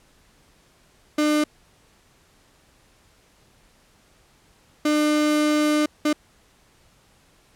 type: tone bursts at uneven times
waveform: 35% pulse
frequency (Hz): 301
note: D4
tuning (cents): +43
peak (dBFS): -16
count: 3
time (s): 1.18-1.44 / 4.85-5.86 / 6.05-6.13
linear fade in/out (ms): 5
effects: pink hiss -58 dBFS RMS until 7.55 s + low-pass 11000 Hz 12 dB/octave